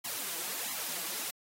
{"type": "noise with flanger", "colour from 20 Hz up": "white", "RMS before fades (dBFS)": -37, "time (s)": [0.04, 1.31], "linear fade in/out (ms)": 10, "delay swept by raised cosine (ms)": [0.96, 6.16], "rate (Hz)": 1.5, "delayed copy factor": 0.95, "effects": ["high-pass 200 Hz 12 dB/octave", "AAC 48 kbps"]}